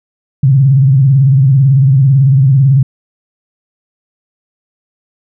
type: tone with vibrato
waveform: sine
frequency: 134.9 Hz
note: C#3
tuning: 47 cents flat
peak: -4 dBFS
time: 0.43-2.83 s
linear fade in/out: 5 ms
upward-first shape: sine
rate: 18 Hz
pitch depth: 120 cents each way
effects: none